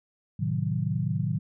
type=chord; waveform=sine; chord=A diminished seventh; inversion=none; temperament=equal; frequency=110 / 130.81 / 155.56 / 185 Hz; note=A2 / C3 / Eb3 / Gb3; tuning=0 / 0 / 0 / 0 cents; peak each=-30 / -31 / -29 / -32 dBFS; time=0.39-1.39 s; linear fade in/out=10 ms; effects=none